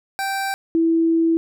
25% pulse / sine tone pair in turn, 781 / 329 Hz, G5 / E4, -7 / -3 cents, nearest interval octave + minor third, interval 1496 cents, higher first, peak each -18 / -14 dBFS, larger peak second, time 0.19-0.54 / 0.75-1.37 s, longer second, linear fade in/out 0 ms, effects none

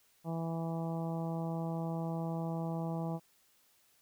harmonic tone, 164.81 Hz, E3, in tune, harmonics 1 / 2 / 3 / 4 / 5 / 6 / 7, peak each -35 / -43 / -45 / -44 / -45 / -51 / -54 dBFS, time 0.24-3.2 s, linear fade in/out 50 ms, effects white hiss -69 dBFS RMS until 4.01 s

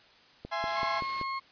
click train, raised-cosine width 2 ms, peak -26 dBFS, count 5, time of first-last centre 0.45-1.213 s, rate 5.24 Hz
30% pulse chord, E augmented, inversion none, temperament equal with one note detuned, 670.8 / 830.6 / 1046.5 Hz, E5 / G#5 / B#5, +30 / 0 / 0 cents, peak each -32 dBFS, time 0.51-1.01 s, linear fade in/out 20 ms
white noise, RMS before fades -43 dBFS, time 0.67-1.23 s, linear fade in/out 5 ms
35% pulse tone, 1079 Hz, C#6, 47 cents flat, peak -30 dBFS, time 0.75-1.4 s, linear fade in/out 20 ms
effects white hiss -58 dBFS RMS until 1.51 s + resampled to 11025 Hz

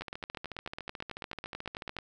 two click trains, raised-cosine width 0.3 ms, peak -23 / -22 dBFS, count 28 / 19, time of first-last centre 0.01-1.967 / 0.02-1.987 s, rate 13.8 / 9.15 Hz, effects none

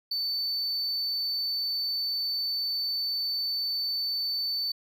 triangle tone, 4522 Hz, C#8, 34 cents sharp, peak -26 dBFS, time 0.11-4.72 s, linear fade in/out 5 ms, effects none

